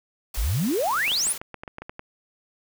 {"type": "noise", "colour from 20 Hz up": "white", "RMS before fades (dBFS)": -35, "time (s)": [0.34, 1.38], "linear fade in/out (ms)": 5}
{"type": "exponential sweep", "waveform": "sine", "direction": "up", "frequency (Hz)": [41.35, 11175], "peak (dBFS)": -21, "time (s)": [0.37, 1.33], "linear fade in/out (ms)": 10}
{"type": "clicks", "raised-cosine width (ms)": 0.5, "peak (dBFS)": -21, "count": 11, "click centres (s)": [1.079, 1.118, 1.269, 1.415, 1.543, 1.635, 1.678, 1.784, 1.82, 1.895, 1.994]}
{"effects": []}